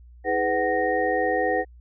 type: tone cluster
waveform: sine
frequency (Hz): 322.6 / 418 / 502 / 747 / 1856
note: E4 / G#4 / B4 / F#5 / A#6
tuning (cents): -37 / +11 / +28 / +16 / -8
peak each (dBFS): -30 / -28 / -25 / -25 / -28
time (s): 0.24-1.65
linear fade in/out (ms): 50
effects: added 60 Hz sine -45 dBFS peak until 1.8 s